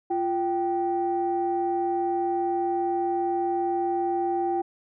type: tone pair together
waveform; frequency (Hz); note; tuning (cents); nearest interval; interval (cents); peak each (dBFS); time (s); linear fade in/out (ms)
sine; 347.5 / 780; F4 / G5; -9 / -9; octave + major second; 1400; -25; 0.1-4.62; 10
effects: tanh soft clip ceiling -16 dBFS